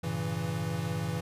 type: chord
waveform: square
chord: G diminished seventh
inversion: none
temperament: equal with one note detuned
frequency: 98 / 114.94 / 138.59 / 164.81 Hz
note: G2 / Bb2 / Db3 / Fb3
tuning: 0 / -24 / 0 / 0 cents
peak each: -38 / -38 / -39 / -34 dBFS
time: 0.03-1.21 s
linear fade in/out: 10 ms
effects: resampled to 32000 Hz